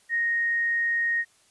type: tone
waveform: sine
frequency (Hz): 1864.7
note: A#6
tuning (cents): 0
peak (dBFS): -22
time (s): 0.09-1.25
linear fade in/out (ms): 50
effects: white hiss -61 dBFS RMS until 1.5 s + resampled to 24000 Hz